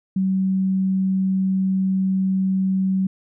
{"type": "tone", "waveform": "sine", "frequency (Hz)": 190, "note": "F#3", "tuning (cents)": 46, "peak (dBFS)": -17, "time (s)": [0.16, 3.07], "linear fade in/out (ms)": 5, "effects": []}